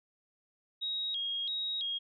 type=tone with vibrato; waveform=sine; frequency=3520 Hz; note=A7; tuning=in tune; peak=-32 dBFS; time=0.81-1.99 s; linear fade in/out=20 ms; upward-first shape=square; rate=1.5 Hz; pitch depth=130 cents each way; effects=none